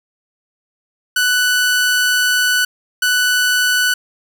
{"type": "tone pair in turn", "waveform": "sawtooth", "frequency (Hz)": [1488, 1488], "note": ["F#6", "F#6"], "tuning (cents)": [9, 9], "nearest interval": "unison", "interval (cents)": 0, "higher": "neither", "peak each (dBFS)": -9, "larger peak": "neither", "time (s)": [[1.16, 2.65], [3.02, 3.94]], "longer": "first", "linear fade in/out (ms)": 5, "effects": []}